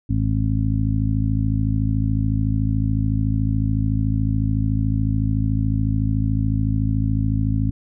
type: harmonic tone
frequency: 53.8 Hz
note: A1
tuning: 38 cents flat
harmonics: 1 / 2 / 3 / 4 / 5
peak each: -23 / -20 / -28 / -27 / -26 dBFS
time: 0.09-7.71 s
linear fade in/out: 10 ms
effects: none